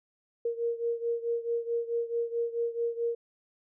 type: beating tone pair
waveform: sine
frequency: 466.2 / 470.8 Hz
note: A#4 / A#4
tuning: 0 / +17 cents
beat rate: 4.6 Hz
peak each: -30 / -33 dBFS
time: 0.45-3.15 s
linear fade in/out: 5 ms
effects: none